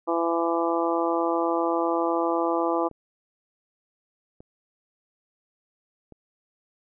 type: harmonic tone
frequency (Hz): 167.9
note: E3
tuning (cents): +32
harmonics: 2 / 3 / 4 / 5 / 6 / 7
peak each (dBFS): -26 / -28 / -29 / -30 / -31 / -31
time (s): 0.07-2.89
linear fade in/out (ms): 20
type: clicks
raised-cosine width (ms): 2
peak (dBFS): -32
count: 3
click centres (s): 2.913 / 4.405 / 6.123
effects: none